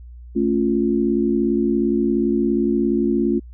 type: chord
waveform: sine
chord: A augmented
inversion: none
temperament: equal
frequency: 220 / 277.2 / 349.2 Hz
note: A3 / C#4 / E#4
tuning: 0 / 0 / 0 cents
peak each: -20 / -21 / -20 dBFS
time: 0.35-3.4 s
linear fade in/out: 20 ms
effects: added 60 Hz sine -36 dBFS peak until 3.53 s